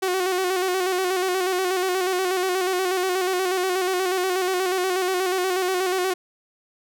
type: tone with vibrato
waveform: sawtooth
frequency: 370 Hz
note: F#4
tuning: in tune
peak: -17 dBFS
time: 0.02-6.14 s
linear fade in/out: 10 ms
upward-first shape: square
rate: 8.3 Hz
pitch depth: 45 cents each way
effects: none